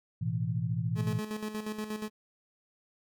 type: chord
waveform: sine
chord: A suspended second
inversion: none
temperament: just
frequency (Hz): 110 / 123.75 / 165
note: A2 / B2 / E3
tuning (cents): 0 / +4 / +2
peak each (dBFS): -33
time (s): 0.21-1.2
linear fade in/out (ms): 10
type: tone with tremolo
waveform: 30% pulse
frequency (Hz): 214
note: A3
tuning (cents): -48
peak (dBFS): -30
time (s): 0.95-2.1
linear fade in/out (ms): 50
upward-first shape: square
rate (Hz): 8.4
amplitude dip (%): 60
effects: none